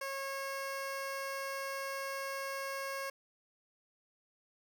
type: tone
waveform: 15% pulse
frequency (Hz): 545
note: C#5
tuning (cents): -29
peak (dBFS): -31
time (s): 0.01-3.1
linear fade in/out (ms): 5
effects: none